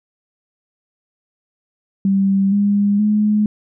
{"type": "tone with pitch steps", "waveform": "sine", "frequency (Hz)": [195.2, 202.9, 210.9], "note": ["G3", "G#3", "G#3"], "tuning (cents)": [-7, -40, 27], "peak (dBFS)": -12, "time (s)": [2.05, 3.46], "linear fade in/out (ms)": 2, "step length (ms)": 470, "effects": []}